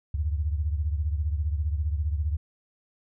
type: beating tone pair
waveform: sine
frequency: 73.42 / 88.42 Hz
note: D2 / F2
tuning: 0 / +22 cents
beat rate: 15 Hz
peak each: -25 / -31 dBFS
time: 0.14-2.37 s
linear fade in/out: 5 ms
effects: none